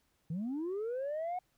sine linear sweep, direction up, 150.4 to 740 Hz, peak -32 dBFS, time 0.3-1.39 s, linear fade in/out 5 ms, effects tanh soft clip ceiling -32 dBFS + pink hiss -75 dBFS RMS until 1.57 s

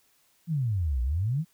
sine exponential two-way sweep, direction down then up, 174.61 to 58.27 to 174.61 Hz, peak -24 dBFS, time 0.47-1.45 s, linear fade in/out 50 ms, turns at 1.02 s, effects white hiss -66 dBFS RMS until 1.53 s

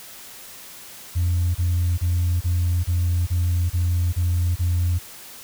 sine tone bursts, 87.31 Hz, F2, in tune, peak -16 dBFS, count 9, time 1.15-4.99 s, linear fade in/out 20 ms, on 400 ms, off 30 ms, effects tanh soft clip ceiling -15 dBFS + white hiss -41 dBFS RMS until 5.43 s

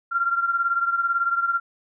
sine beating tone pair, 1376 / 1394 Hz, F6 / F6, -26 / -4 cents, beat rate 18 Hz, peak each -21 / -26 dBFS, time 0.11-1.6 s, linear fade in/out 20 ms, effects none

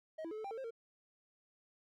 triangle tone with pitch steps, 632 / 330 / 429.6 / 436.1 / 790 / 449.4 / 531 / 458 Hz, D#5 / E4 / A4 / A4 / G5 / A4 / C5 / A#4, +27 / +2 / -41 / -15 / +13 / +37 / +25 / -31 cents, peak -39 dBFS, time 0.18-0.708 s, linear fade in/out 10 ms, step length 66 ms, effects none

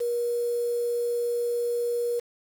sine tone with quantisation, 477.9 Hz, A#4, 43 cents sharp, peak -24 dBFS, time 0-2.2 s, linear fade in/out 10 ms, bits 7, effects none

